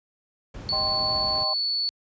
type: noise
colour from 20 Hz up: brown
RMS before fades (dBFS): -34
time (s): 0.54-1.44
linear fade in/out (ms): 5
type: tone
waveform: sine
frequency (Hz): 4442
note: C#8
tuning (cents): +3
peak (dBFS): -23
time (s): 0.69-1.89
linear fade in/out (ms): 0
type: chord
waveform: sine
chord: C minor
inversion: first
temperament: equal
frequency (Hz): 622.3 / 784 / 1046.5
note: Eb5 / G5 / C6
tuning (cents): 0 / 0 / 0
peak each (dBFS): -32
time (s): 0.72-1.54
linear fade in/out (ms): 10
effects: high-pass 60 Hz 12 dB/octave + resampled to 16000 Hz